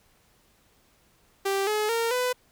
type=tone with pitch steps; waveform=sawtooth; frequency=392 / 425 / 460.8 / 499.6 Hz; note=G4 / G#4 / A#4 / B4; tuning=0 / +40 / -20 / +20 cents; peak=-20 dBFS; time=1.45-2.33 s; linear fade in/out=10 ms; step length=220 ms; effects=pink hiss -63 dBFS RMS until 2.51 s